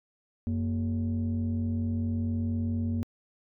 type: tone pair together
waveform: sine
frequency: 92.51 / 233.1 Hz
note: F#2 / A#3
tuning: 0 / 0 cents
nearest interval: octave + major third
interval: 1600 cents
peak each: -27 / -28 dBFS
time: 0.47-3.03 s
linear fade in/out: 0 ms
effects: tanh soft clip ceiling -23 dBFS